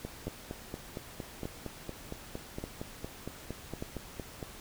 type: two click trains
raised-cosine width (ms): 2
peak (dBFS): -23 / -24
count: 4 / 20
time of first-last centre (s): 0.27-3.825 / 0.05-4.428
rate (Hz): 0.844 / 4.34
effects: pink hiss -49 dBFS RMS until 4.6 s